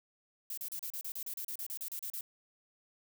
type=noise bursts; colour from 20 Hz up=violet; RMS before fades=-40 dBFS; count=16; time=0.5-2.21 s; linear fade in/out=2 ms; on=75 ms; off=34 ms; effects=none